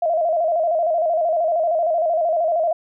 sine tone with vibrato, 659.3 Hz, E5, in tune, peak -16 dBFS, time 0.02-2.73 s, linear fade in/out 5 ms, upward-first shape square, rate 13 Hz, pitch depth 77 cents each way, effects none

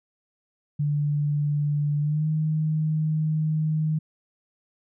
sine tone with pitch glide, 146.83 to 155.56 Hz, D3 to D#3, 0 to 0 cents, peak -21 dBFS, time 0.79-3.99 s, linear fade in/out 10 ms, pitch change +100 cents, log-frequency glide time 2-2.27 s, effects none

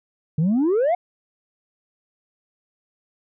sine exponential sweep, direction up, 146.83 to 740 Hz, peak -14 dBFS, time 0.38-0.95 s, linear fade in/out 5 ms, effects tanh soft clip ceiling -15 dBFS

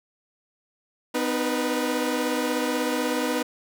sawtooth tone cluster, 252.2 / 307.5 / 488 Hz, B3 / D#4 / B4, +36 / -20 / -21 cents, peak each -24 dBFS, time 1.14-3.43 s, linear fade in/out 10 ms, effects none

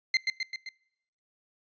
30% pulse tone with echo, 2080 Hz, C7, 11 cents flat, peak -18 dBFS, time 0.14-0.17 s, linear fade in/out 2 ms, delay 130 ms, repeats 4, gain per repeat -4 dB, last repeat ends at 0.69 s, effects noise-tail reverb RT60 0.8 s tail -24 dB re dry + resampled to 16000 Hz

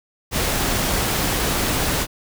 pink noise, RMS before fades -21 dBFS, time 0.31-2.07 s, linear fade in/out 50 ms, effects none

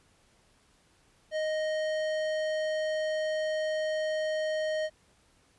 sine tone with tanh clipping, 622 Hz, D#5, 1 cent flat, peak -30 dBFS, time 1.31-4.9 s, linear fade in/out 50 ms, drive 16 dB, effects pink hiss -65 dBFS RMS until 5.58 s + resampled to 24000 Hz

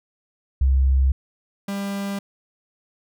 sine / 45% pulse tone pair in turn, 66.5 / 198.91 Hz, C2 / G3, +29 / +26 cents, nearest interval octave + perfect fifth, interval 1897 cents, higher second, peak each -14 / -25 dBFS, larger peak first, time 0.61-1.12 / 1.68-2.19 s, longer neither, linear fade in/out 5 ms, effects none

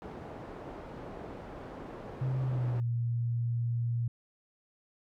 white low-pass noise, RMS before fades -44 dBFS, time 0.02-2.8 s, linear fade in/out 0 ms, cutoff 620 Hz, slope 12 dB/octave
sine tone with pitch glide, 130.2 to 118.02 Hz, C3 to A#2, -8 to +22 cents, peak -28 dBFS, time 2.21-4.08 s, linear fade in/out 5 ms, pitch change -170 cents, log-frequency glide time 2.43-2.83 s
effects none

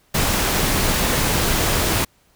pink noise, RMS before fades -19 dBFS, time 0.14-2.05 s, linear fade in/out 10 ms, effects pink hiss -59 dBFS RMS until 2.35 s

